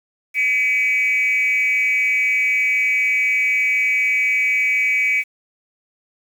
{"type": "tone with frequency modulation", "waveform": "sine", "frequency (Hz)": 2276, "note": "C#7", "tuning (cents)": 45, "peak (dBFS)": -14, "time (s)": [0.34, 5.24], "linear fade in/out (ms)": 50, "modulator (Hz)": 243, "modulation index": 0.63, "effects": ["tanh soft clip ceiling -10 dBFS", "7-bit"]}